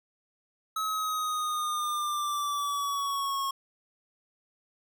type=linear sweep; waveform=square; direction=down; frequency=1288 to 1088 Hz; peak=-29 dBFS; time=0.76-3.51 s; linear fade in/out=5 ms; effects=none